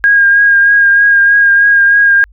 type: tone with vibrato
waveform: sine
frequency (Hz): 1624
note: G#6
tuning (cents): -39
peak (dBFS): -4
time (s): 0.04-2.24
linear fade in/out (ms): 0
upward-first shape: triangle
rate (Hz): 3.2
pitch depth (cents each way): 24
effects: added 50 Hz sine -38 dBFS peak until 2.32 s